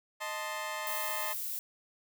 20% pulse chord, A diminished, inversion second, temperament equal, 622.3 / 880 / 1046.5 Hz, Eb5 / A5 / C6, 0 / 0 / 0 cents, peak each -35 dBFS, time 0.2-1.34 s, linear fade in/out 20 ms
violet noise, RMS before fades -37 dBFS, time 0.87-1.59 s, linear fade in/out 0 ms
effects none

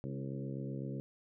harmonic tone with a mistuned harmonic, 67.9 Hz, C#2, 35 cents flat, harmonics 2 / 3 / 4 / 5 / 6 / 7 / 8, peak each -40 / -44 / -46 / -48 / -50 / -51 / -52 dBFS, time 0.04-1 s, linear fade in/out 0 ms, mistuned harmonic 5, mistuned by -20 cents, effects none

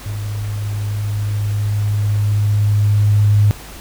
sine tone with level ramp, 103.83 Hz, G#2, in tune, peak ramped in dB -21 to -8 dBFS, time 0.06-3.51 s, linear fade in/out 0 ms, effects added 50 Hz sine -36 dBFS peak until 3.8 s + pink hiss -36 dBFS RMS until 3.8 s

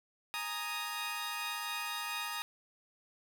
15% pulse chord, Ab suspended second, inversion none, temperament equal, 830.6 / 932.3 / 1244.5 Hz, Ab5 / Bb5 / Eb6, 0 / 0 / 0 cents, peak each -38 / -34 / -33 dBFS, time 0.34-2.42 s, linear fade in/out 0 ms, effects none

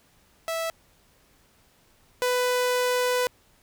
sawtooth tone pair in turn, 656 / 497.2 Hz, E5 / B4, -9 / +12 cents, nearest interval perfect fourth, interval 479 cents, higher first, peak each -23 / -18 dBFS, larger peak second, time 0.48-0.7 / 2.22-3.27 s, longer second, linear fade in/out 0 ms, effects pink hiss -61 dBFS RMS until 3.62 s

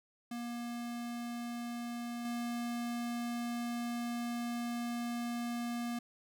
square tone with level steps, 237.9 Hz, A#3, 35 cents sharp, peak -39 / -36 dBFS, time 0.31-5.99 s, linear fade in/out 5 ms, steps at 2.25 s, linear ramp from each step 2 ms, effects none

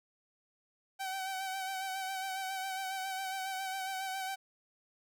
sawtooth tone with vibrato, 764 Hz, G5, 45 cents flat, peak -32 dBFS, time 0.99-4.36 s, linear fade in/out 20 ms, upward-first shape sine, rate 7.3 Hz, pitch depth 33 cents each way, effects none

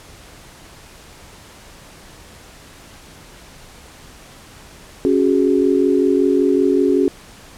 sine chord, C# suspended fourth, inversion none, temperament equal, 277.2 / 370 / 415.3 Hz, C#4 / F#4 / G#4, 0 / 0 / 0 cents, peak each -16 / -16 / -18 dBFS, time 5.05-7.08 s, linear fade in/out 0 ms, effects pink hiss -42 dBFS RMS until 7.57 s + low-pass 11000 Hz 12 dB/octave

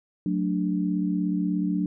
sine chord, D major, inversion first, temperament just, 183.54 / 220.2 / 293.7 Hz, F#3 / A3 / D4, -14 / +2 / 0 cents, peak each -25 / -31 / -27 dBFS, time 0.26-1.86 s, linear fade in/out 2 ms, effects none

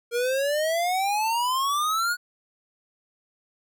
square exponential sweep, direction up, 466.2 to 1471 Hz, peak -23 dBFS, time 0.11-2.17 s, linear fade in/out 50 ms, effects none

